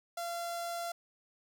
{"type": "tone with notch filter", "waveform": "sawtooth", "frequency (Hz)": 686, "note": "F5", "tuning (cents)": -31, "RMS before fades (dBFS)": -38, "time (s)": [0.17, 0.92], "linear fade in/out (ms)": 5, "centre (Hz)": 2400, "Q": 1.4, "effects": []}